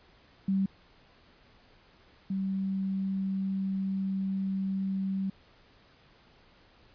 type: tone pair in turn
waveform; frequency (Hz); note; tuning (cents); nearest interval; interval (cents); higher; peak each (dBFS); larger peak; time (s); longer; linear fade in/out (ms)
sine; 193.4 / 192.69; G3 / G3; -23 / -29; unison; 6; first; -24 / -28; first; 0.48-0.66 / 2.3-5.3; second; 5
effects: pink hiss -60 dBFS RMS until 6.94 s + resampled to 11025 Hz